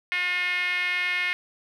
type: tone with band-pass filter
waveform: 5% pulse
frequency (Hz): 358.3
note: F4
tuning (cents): +44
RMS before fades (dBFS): -26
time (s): 0.12-1.33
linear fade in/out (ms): 0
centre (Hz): 2100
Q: 4.4
effects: none